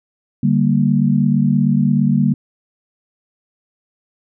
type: chord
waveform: sine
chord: G minor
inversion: second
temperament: equal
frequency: 146.83 / 196 / 233.1 Hz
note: D3 / G3 / Bb3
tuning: 0 / 0 / 0 cents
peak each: -16 dBFS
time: 0.43-2.34 s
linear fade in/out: 5 ms
effects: none